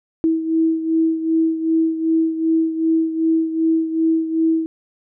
sine beating tone pair, 323.3 / 325.9 Hz, E4 / E4, -34 / -20 cents, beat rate 2.6 Hz, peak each -16 / -22 dBFS, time 0.24-4.66 s, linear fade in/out 0 ms, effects none

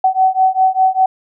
sine beating tone pair, 753 / 758 Hz, F#5 / F#5, +30 / +42 cents, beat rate 5 Hz, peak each -13 dBFS, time 0.04-1.06 s, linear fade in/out 5 ms, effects none

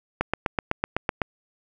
click train, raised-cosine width 0.5 ms, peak -7 dBFS, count 9, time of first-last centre 0.21-1.218 s, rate 7.94 Hz, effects none

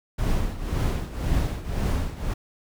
brown noise with tremolo, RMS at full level -22 dBFS, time 0.18-2.34 s, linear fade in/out 10 ms, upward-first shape triangle, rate 1.9 Hz, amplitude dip 80%, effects none

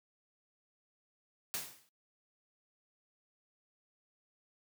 white noise with exponential decay, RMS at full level -35 dBFS, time 1.54-1.89 s, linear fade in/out 0 ms, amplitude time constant 76 ms, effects noise-tail reverb RT60 0.1 s tail -20 dB re dry + high-pass 100 Hz 12 dB/octave

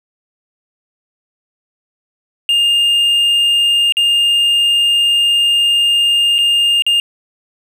triangle tone with dropouts, 2817 Hz, F7, 14 cents sharp, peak -8 dBFS, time 2.49-7 s, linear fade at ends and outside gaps 1 ms, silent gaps 3.923-3.969 / 6.383-6.387 / 6.822-6.865 s, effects none

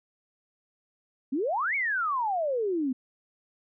sine exponential two-way sweep, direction up then down, 246.9 to 2284 to 246.9 Hz, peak -25 dBFS, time 1.32-2.93 s, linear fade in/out 10 ms, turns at 1.75 s, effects none

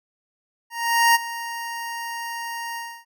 25% pulse tone with ADSR envelope, 932.3 Hz, A#5, in tune, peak -9 dBFS, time 0.7-3.05 s, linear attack 450 ms, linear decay 23 ms, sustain -16 dB, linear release 290 ms, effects none

